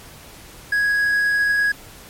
triangle tone, 1661.2 Hz, G#6, in tune, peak -14 dBFS, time 0.72-1.72 s, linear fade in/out 5 ms, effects pink hiss -42 dBFS RMS until 2.09 s + MP3 64 kbps

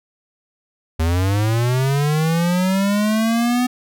square linear sweep, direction up, 78.5 to 251.3 Hz, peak -16 dBFS, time 0.99-3.67 s, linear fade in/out 10 ms, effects none

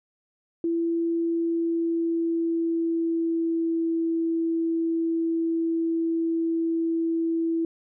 sine tone with pitch glide, 334.8 to 329.8 Hz, E4 to E4, +27 to +1 cents, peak -22 dBFS, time 0.64-7.65 s, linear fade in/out 2 ms, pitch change -26 cents, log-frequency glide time 1.11-3.9 s, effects none

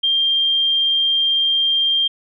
sine tone, 3189 Hz, G7, 29 cents sharp, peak -14 dBFS, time 0.03-2.08 s, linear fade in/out 10 ms, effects none

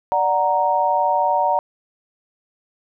sine chord, D augmented, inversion none, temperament equal, 587.3 / 740 / 932.3 Hz, D5 / F#5 / A#5, 0 / 0 / 0 cents, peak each -22 / -20 / -18 dBFS, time 0.12-1.59 s, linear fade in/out 0 ms, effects none

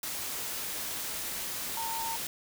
sine tone in noise, 910 Hz, A#5, 42 cents flat, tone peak -34 dBFS, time 1.77-2.16 s, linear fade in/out 2 ms, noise white, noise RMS -36 dBFS, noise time 0.03-2.27 s, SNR -1 dB, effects none

